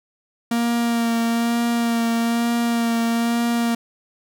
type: tone with vibrato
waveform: 45% pulse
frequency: 233.2 Hz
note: A#3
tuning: 1 cent sharp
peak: -18 dBFS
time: 0.51-3.75 s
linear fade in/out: 5 ms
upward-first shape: sine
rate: 1.1 Hz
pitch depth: 18 cents each way
effects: none